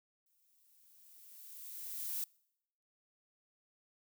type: noise with exponential growth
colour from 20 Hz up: violet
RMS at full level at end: -37 dBFS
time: 0.26-2.24 s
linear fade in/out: 2 ms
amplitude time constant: 430 ms
effects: noise-tail reverb RT60 0.8 s tail -26 dB re dry

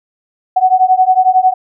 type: beating tone pair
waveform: sine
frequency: 740 / 751 Hz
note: F#5 / F#5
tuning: 0 / +26 cents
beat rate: 11 Hz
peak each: -10 dBFS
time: 0.56-1.54 s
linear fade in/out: 10 ms
effects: none

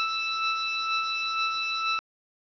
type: beating tone pair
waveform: 15% pulse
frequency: 1317 / 1319.1 Hz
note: E6 / E6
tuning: -2 / +1 cents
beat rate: 2.1 Hz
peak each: -26 / -20 dBFS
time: 0-1.99 s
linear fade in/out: 0 ms
effects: resampled to 11025 Hz + 8-bit

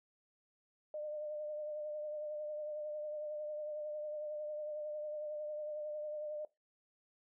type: tone with vibrato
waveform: sine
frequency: 603 Hz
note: D5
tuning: 46 cents sharp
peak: -39 dBFS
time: 0.94-6.45 s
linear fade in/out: 2 ms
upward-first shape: triangle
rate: 11 Hz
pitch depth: 32 cents each way
effects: noise-tail reverb RT60 0.2 s tail -19 dB re dry

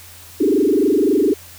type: tone with frequency modulation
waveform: sine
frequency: 348.9 Hz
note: F4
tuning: 2 cents flat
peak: -12 dBFS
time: 0.4-1.34 s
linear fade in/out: 10 ms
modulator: 23.7 Hz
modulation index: 3.2
effects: added 87 Hz sine -45 dBFS peak until 1.58 s + white hiss -41 dBFS RMS until 1.58 s

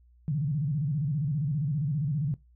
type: tone with vibrato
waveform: sine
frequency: 145.6 Hz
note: D3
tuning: 15 cents flat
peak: -25 dBFS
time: 0.28-2.34 s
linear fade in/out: 0 ms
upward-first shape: square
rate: 15 Hz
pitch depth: 140 cents each way
effects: noise-tail reverb RT60 0.2 s tail -19 dB re dry + added 60 Hz sine -56 dBFS peak until 2.55 s

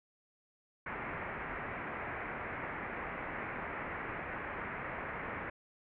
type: low-pass noise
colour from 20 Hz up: white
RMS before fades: -41 dBFS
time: 0.86-5.5 s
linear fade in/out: 5 ms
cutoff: 2200 Hz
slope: 48 dB/octave
effects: none

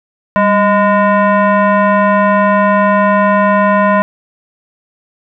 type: tone with frequency modulation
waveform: sine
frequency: 197.2 Hz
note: G3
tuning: 11 cents sharp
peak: -7 dBFS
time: 0.36-4.02 s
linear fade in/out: 0 ms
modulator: 822 Hz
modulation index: 1.5
effects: none

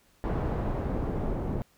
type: noise with low-pass filter sweep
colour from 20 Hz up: pink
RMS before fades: -30 dBFS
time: 0.24-1.62 s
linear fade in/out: 0 ms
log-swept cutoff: 860 to 530 Hz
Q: 0.7
effects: pink hiss -64 dBFS RMS until 1.77 s

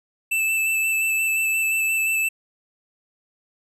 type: tone with vibrato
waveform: square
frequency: 2642 Hz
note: E7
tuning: 3 cents sharp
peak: -20 dBFS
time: 0.31-2.29 s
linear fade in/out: 10 ms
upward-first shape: square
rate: 5.7 Hz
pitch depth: 12 cents each way
effects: none

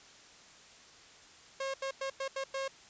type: tone bursts at uneven times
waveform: sawtooth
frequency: 540 Hz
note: C#5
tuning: 45 cents flat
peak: -30 dBFS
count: 6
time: 1.6-1.74 / 1.82-1.91 / 2.01-2.1 / 2.2-2.28 / 2.36-2.44 / 2.54-2.68 s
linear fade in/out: 5 ms
effects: white hiss -56 dBFS RMS until 2.89 s + resampled to 16000 Hz

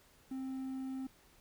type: tone with quantisation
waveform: triangle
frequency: 263.4 Hz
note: C4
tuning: 12 cents sharp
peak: -36 dBFS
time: 0.31-1.07 s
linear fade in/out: 5 ms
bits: 11
effects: pink hiss -65 dBFS RMS until 1.4 s

